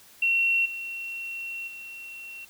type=tone with level steps; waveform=sine; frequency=2726 Hz; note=F7; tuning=43 cents flat; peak=-20 / -32 / -38 dBFS; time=0.22-2.45 s; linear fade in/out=5 ms; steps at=0.65 / 1.67 s; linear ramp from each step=10 ms; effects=white hiss -53 dBFS RMS until 2.49 s